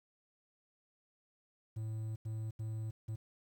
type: tone bursts at uneven times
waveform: triangle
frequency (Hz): 110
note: A2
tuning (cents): 0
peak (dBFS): -35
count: 4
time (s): 1.76-2.16 / 2.25-2.51 / 2.59-2.91 / 3.08-3.16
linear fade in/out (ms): 10
effects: 11-bit